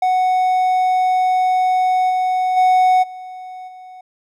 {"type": "tone with level steps", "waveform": "triangle", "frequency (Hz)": 740, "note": "F#5", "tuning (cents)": 0, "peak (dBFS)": [-11, -13, -8, -28, -33], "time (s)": [0.02, 4.01], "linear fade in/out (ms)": 5, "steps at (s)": [2.09, 2.56, 3.02, 3.67], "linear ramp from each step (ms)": 20, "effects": []}